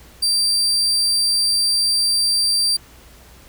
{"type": "tone", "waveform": "35% pulse", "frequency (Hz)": 4699, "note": "D8", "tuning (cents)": 0, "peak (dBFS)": -14, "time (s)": [0.22, 2.77], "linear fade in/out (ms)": 10, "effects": ["added 60 Hz sine -47 dBFS peak until 3.48 s", "pink hiss -47 dBFS RMS until 3.48 s"]}